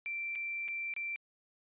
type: tone with dropouts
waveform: sine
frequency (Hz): 2349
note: D7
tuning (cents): 0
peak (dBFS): -35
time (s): 0.06-1.16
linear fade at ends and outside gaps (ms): 0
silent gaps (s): 0.353-0.357 / 0.68-0.685 / 0.938-0.964
effects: resampled to 8000 Hz